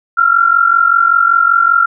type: tone pair together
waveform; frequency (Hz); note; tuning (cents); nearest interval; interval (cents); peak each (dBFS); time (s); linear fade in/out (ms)
sine; 1351.7 / 1396.9; E6 / F6; +43 / 0; minor second; 57; -10; 0.17-1.86; 10
effects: none